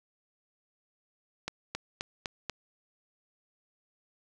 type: accelerating click train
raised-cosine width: 0.2 ms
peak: -16 dBFS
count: 5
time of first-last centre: 1.48-2.497 s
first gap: 270 ms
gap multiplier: 0.96
effects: none